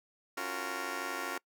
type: chord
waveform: 10% pulse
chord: Gb major seventh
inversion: second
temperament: just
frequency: 277.5 / 346.9 / 370 / 462.5 Hz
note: Db4 / F4 / Gb4 / Bb4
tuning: +2 / -12 / 0 / -14 cents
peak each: -34 dBFS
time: 0.37-1.38 s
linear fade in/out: 5 ms
effects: noise-tail reverb RT60 0.1 s tail -25 dB re dry